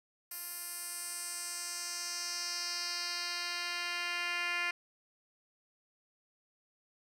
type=tone with band-pass filter sweep; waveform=10% pulse; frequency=349.2 Hz; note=F4; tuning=in tune; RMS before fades=-38 dBFS; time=0.31-4.71 s; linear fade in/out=5 ms; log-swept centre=12000 to 2500 Hz; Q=2.2; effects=none